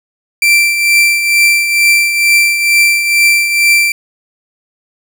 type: tone with tremolo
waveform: 40% pulse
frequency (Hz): 2349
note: D7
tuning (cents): 0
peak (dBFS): -4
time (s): 0.42-3.92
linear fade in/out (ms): 2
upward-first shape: triangle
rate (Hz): 2.2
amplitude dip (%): 60
effects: none